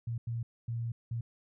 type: tone bursts at uneven times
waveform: sine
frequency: 116.54 Hz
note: A#2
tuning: in tune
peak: -32 dBFS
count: 4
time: 0.07-0.18 / 0.27-0.43 / 0.68-0.92 / 1.11-1.21 s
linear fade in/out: 5 ms
effects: none